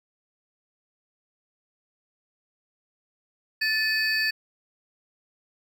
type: tone cluster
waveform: triangle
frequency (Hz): 1755 / 2535 / 4558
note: A6 / D#7 / C#8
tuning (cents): -5 / +32 / +47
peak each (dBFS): -23 / -28 / -26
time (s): 3.61-4.31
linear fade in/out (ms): 10
effects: none